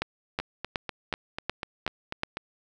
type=two click trains; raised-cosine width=0.3 ms; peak=-16 / -11 dBFS; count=9 / 7; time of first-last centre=0.4-2.37 / 0.02-2.234 s; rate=4.06 / 2.71 Hz; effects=none